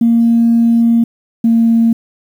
sine tone pair in turn, 232.1 / 229.3 Hz, A#3 / A#3, -7 / -28 cents, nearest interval unison, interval 21 cents, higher first, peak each -6 dBFS, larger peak neither, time 0.01-1.04 / 1.44-1.93 s, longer first, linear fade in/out 5 ms, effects tanh soft clip ceiling -2 dBFS + 7-bit

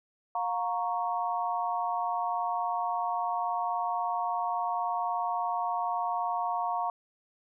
sine chord, Bb minor, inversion second, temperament equal with one note detuned, 711.5 / 932.3 / 1108.7 Hz, F5 / Bb5 / Db6, +32 / 0 / 0 cents, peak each -31 / -32 / -34 dBFS, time 0.35-6.9 s, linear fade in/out 2 ms, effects none

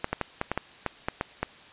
clicks, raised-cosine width 0.5 ms, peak -11 dBFS, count 10, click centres 0.044 / 0.13 / 0.213 / 0.414 / 0.516 / 0.576 / 0.863 / 1.085 / 1.211 / 1.43 s, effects white hiss -50 dBFS RMS until 1.72 s + resampled to 8000 Hz

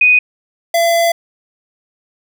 sine / square tone pair in turn, 2489 / 676.6 Hz, D#7 / E5, 0 / +45 cents, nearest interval octave + major seventh, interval 2255 cents, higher first, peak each -6 / -11 dBFS, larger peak first, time 0.01-0.19 / 0.74-1.12 s, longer second, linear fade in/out 5 ms, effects none

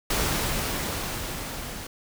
pink noise with level ramp, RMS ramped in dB -24 to -37 dBFS, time 0.1-1.87 s, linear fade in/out 5 ms, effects none

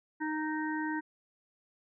harmonic tone, 309.9 Hz, D#4, 7 cents flat, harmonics 1 / 3 / 5 / 6, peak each -33 / -38 / -40 / -41 dBFS, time 0.2-1.01 s, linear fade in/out 20 ms, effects none

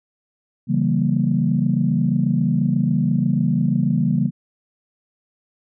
sine chord, C# diminished seventh, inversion none, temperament equal with one note detuned, 138.59 / 164.81 / 192.96 / 233.1 Hz, C#3 / E3 / G3 / Bb3, 0 / 0 / -27 / 0 cents, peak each -21 dBFS, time 0.67-4.31 s, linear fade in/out 50 ms, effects tanh soft clip ceiling -5 dBFS

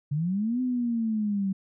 sine linear two-way sweep, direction up then down, 138.59 to 256 to 189.8 Hz, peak -24 dBFS, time 0.11-1.53 s, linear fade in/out 10 ms, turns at 0.61 s, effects none

